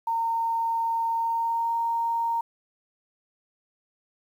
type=tone with pitch glide; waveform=sine; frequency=916 to 925.6 Hz; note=A#5 to A#5; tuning=-31 to -13 cents; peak=-23 dBFS; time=0.07-2.41 s; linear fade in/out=5 ms; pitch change=+18 cents; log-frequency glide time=1.14-1.75 s; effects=9-bit